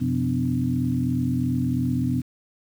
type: tone cluster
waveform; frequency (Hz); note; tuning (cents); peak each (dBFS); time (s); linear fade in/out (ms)
sine; 91.2 / 127.8 / 176.4 / 252.1 / 295; F#2 / C3 / F3 / B3 / D4; -24 / -40 / +18 / +36 / +8; -32 / -25 / -31 / -24 / -31; 0-2.22; 20
effects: 8-bit